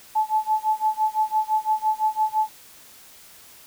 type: tone with tremolo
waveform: sine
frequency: 866 Hz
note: A5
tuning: 28 cents flat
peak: -16 dBFS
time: 0.15-2.49 s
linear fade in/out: 10 ms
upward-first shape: sine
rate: 5.9 Hz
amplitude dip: 95%
effects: white hiss -48 dBFS RMS until 3.66 s